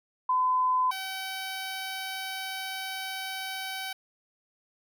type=tone pair in turn; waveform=sine / 10% pulse; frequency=1015 / 764.4 Hz; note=B5 / G5; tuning=+47 / -44 cents; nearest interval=perfect fourth; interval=491 cents; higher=first; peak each=-22 / -25 dBFS; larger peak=first; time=0.29-0.91 / 0.91-3.93 s; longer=second; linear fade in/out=5 ms; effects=none